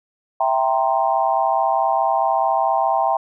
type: chord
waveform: sine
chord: C dominant seventh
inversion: first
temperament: equal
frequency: 659.3 / 784 / 932.3 / 1046.5 Hz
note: E5 / G5 / Bb5 / C6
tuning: 0 / 0 / 0 / 0 cents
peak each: -21 / -19 / -22 / -24 dBFS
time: 0.4-3.17 s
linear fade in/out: 5 ms
effects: none